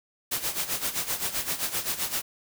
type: noise with tremolo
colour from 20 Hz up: white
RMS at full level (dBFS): -27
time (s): 0.31-2.22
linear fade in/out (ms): 10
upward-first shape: sine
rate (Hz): 7.7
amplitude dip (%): 75
effects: none